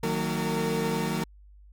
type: tone cluster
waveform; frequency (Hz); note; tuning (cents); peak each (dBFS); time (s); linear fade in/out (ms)
30% pulse; 157.1 / 184.8 / 227.7 / 456.6; D#3 / F#3 / A#3 / A#4; +17 / -2 / -40 / -36; -29; 0.03-1.24; 5
effects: added 50 Hz sine -49 dBFS peak until 1.72 s